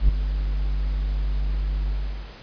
triangle tone with ADSR envelope, 49.28 Hz, G1, 10 cents sharp, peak -8 dBFS, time 0-2.35 s, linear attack 89 ms, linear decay 3 ms, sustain -11 dB, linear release 460 ms, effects pink hiss -44 dBFS RMS until 2.42 s + resampled to 11025 Hz

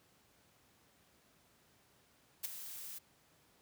blue noise with ADSR envelope, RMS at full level -35 dBFS, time 2.43-2.99 s, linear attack 18 ms, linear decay 14 ms, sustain -12 dB, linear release 14 ms, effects pink hiss -69 dBFS RMS until 3.61 s + high-pass 80 Hz 12 dB/octave

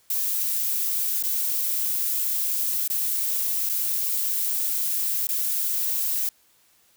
violet noise with dropouts, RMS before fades -25 dBFS, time 0.1-6.29 s, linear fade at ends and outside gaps 2 ms, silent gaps 1.226-1.236 / 2.878-2.9 / 3.691-3.696 / 5.27-5.289 s, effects white hiss -61 dBFS RMS until 6.96 s

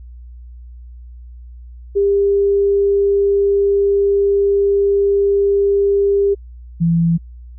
sine tone pair in turn, 400 / 167.6 Hz, G4 / E3, +35 / +29 cents, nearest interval octave + minor third, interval 1506 cents, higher first, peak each -11 dBFS, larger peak neither, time 1.95-6.35 / 6.8-7.18 s, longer first, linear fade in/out 20 ms, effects added 60 Hz sine -33 dBFS peak until 7.58 s

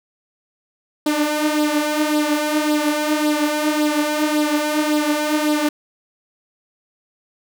sawtooth tone with flanger, 300.9 Hz, D4, 42 cents sharp, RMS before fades -19 dBFS, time 1.06-5.69 s, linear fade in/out 5 ms, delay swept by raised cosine 0.22 to 5.42 ms, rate 1.8 Hz, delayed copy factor +0.6, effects none

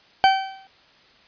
40% pulse tone with exponential decay, 771 Hz, G5, 29 cents flat, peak -9 dBFS, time 0.24-0.67 s, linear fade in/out 0 ms, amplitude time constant 93 ms, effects white hiss -54 dBFS RMS until 1.27 s + resampled to 11025 Hz

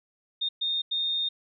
sine tone bursts at uneven times, 3666 Hz, A#7, 30 cents flat, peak -25 dBFS, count 3, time 0.41-0.49 / 0.61-0.82 / 0.91-1.29 s, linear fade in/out 10 ms, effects none

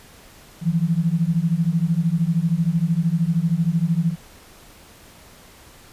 sine beating tone pair, 160.3 / 173.3 Hz, E3 / F3, -48 / -13 cents, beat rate 13 Hz, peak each -20 / -20 dBFS, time 0.61-4.16 s, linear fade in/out 50 ms, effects pink hiss -47 dBFS RMS until 5.92 s + resampled to 32000 Hz

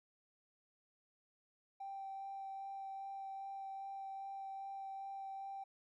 triangle tone with vibrato, 781 Hz, G5, 7 cents flat, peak -40 dBFS, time 1.8-5.64 s, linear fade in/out 10 ms, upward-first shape sine, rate 2.5 Hz, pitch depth 9 cents each way, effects tanh soft clip ceiling -41 dBFS

